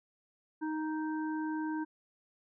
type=harmonic tone; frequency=311.8 Hz; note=D#4; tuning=4 cents sharp; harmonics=1 / 3 / 5; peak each=-33 / -41 / -45 dBFS; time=0.61-1.85 s; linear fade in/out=20 ms; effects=none